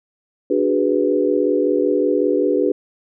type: chord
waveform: sine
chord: G# half-diminished seventh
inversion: second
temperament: equal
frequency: 293.7 / 370 / 415.3 / 493.9 Hz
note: D4 / F#4 / G#4 / B4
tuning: 0 / 0 / 0 / 0 cents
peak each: -20 dBFS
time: 0.5-2.72 s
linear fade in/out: 5 ms
effects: none